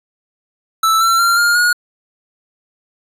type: tone with pitch steps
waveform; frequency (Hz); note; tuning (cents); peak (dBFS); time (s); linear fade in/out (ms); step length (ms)
square; 1318.5 / 1348.5 / 1379.3 / 1410.7 / 1442.8; E6 / E6 / F6 / F6 / F#6; 0 / +39 / -22 / +17 / -44; -11; 0.83-1.73; 5; 180
effects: resampled to 32000 Hz